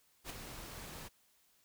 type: noise with ADSR envelope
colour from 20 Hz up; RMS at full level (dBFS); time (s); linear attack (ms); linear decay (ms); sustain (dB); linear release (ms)
pink; -41; 0.24-1.09; 63; 4; -7; 22
effects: white hiss -71 dBFS RMS until 1.64 s